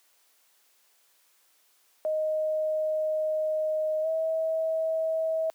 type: tone with pitch glide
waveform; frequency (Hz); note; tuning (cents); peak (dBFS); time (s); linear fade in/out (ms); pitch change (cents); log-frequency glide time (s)
sine; 622.3 to 643.1; D#5 to E5; 0 to -43; -24; 2.05-5.5; 0; +57; 4.02-4.07
effects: white hiss -65 dBFS RMS until 5.54 s + high-pass 400 Hz 12 dB/octave